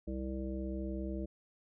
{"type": "harmonic tone with a mistuned harmonic", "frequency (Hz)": 65.41, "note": "C2", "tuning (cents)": 0, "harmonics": [1, 3, 5, 7, 9], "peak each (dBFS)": [-39, -41, -41, -49, -47], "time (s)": [0.07, 1.26], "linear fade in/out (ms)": 10, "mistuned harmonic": 1, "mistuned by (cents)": -21, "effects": []}